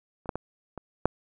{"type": "clicks", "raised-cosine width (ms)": 1, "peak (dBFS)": [-30, -13, -17, -23, -6], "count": 5, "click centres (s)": [0.258, 0.292, 0.356, 0.777, 1.056], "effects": []}